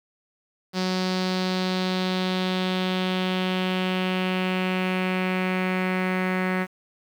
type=tone with low-pass filter sweep; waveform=sawtooth; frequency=185 Hz; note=F#3; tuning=in tune; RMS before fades=-25 dBFS; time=0.73-6.67 s; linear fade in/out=50 ms; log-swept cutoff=4800 to 2000 Hz; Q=3.2; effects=8-bit